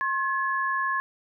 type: tone pair together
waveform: sine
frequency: 1072 / 1703.6 Hz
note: C6 / G#6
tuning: +42 / +44 cents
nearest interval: minor sixth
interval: 802 cents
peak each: -26 / -27 dBFS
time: 0.01-1 s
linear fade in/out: 0 ms
effects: none